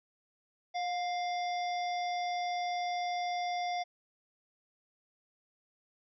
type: harmonic tone with a mistuned harmonic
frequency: 698.5 Hz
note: F5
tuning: in tune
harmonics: 1 / 3 / 5 / 7 / 8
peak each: -32 / -42 / -46 / -49 / -50 dBFS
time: 0.74-3.84 s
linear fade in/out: 20 ms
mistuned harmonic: 1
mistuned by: +33 cents
effects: none